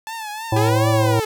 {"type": "tone with vibrato", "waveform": "sawtooth", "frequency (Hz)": 872, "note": "A5", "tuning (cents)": -16, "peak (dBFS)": -24, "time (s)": [0.07, 0.69], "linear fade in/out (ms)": 0, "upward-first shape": "triangle", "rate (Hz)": 3.2, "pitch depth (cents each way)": 94}
{"type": "harmonic tone", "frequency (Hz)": 110, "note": "A2", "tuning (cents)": 0, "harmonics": [1, 3, 5, 7, 9], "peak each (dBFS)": [-17, -22, -24, -25, -27], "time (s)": [0.52, 1.2], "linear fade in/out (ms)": 5}
{"type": "linear two-way sweep", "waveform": "sawtooth", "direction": "up then down", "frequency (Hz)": [391.7, 590, 424.9], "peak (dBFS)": -17, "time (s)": [0.56, 1.25], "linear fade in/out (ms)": 5, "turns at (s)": 0.89}
{"effects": []}